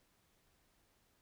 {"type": "silence", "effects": ["pink hiss -74 dBFS RMS until 1.21 s"]}